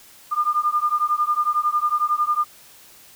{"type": "beating tone pair", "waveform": "sine", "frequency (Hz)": [1202, 1213], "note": ["D6", "D#6"], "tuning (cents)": [40, -44], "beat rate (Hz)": 11, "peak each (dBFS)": -21, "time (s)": [0.31, 2.45], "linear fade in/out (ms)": 20, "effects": ["white hiss -48 dBFS RMS until 3.15 s"]}